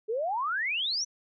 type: exponential sweep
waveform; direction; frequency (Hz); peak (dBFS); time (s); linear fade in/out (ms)
sine; up; 415.3 to 6080; -27; 0.08-1.05; 20
effects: none